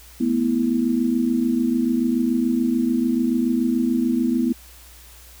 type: chord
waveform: sine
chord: A suspended second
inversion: none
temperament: equal with one note detuned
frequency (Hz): 220 / 246.9 / 327.7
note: A3 / B3 / E4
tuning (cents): 0 / 0 / -10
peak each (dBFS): -25 / -19 / -24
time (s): 0.2-4.53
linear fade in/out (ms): 10
effects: added 60 Hz sine -46 dBFS peak until 5.4 s + white hiss -47 dBFS RMS until 5.4 s